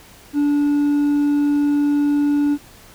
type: tone with hard clipping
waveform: triangle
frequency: 290 Hz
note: D4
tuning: 22 cents flat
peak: -15 dBFS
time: 0.33-2.58 s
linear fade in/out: 50 ms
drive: 5 dB
effects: pink hiss -45 dBFS RMS until 2.94 s